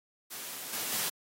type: noise with level steps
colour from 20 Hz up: white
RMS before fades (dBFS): -41 / -35 / -32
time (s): 0.3-1.1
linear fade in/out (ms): 20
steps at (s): 0.73 / 0.92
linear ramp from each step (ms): 2
effects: high-pass 150 Hz 12 dB/octave + AAC 48 kbps